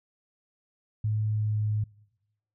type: tone with pitch glide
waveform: sine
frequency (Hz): 107.4 to 106.35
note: A2 to G#2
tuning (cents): -41 to +42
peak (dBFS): -24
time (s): 1.04-1.84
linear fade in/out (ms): 5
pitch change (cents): -17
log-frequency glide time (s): 1.25-1.61
effects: noise-tail reverb RT60 1.0 s tail -25 dB re dry